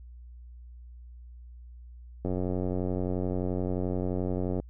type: click train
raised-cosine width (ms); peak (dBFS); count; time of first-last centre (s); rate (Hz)
2; -18; 216; 2.25-4.6; 91.5
effects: added 60 Hz sine -44 dBFS peak until 4.69 s